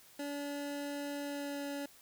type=tone with pitch glide; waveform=25% pulse; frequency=286.5 to 283.7 Hz; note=D4 to C#4; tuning=-43 to +40 cents; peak=-34 dBFS; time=0.19-1.86 s; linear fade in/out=5 ms; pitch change=-17 cents; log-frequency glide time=1.21-1.65 s; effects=white hiss -60 dBFS RMS until 2.01 s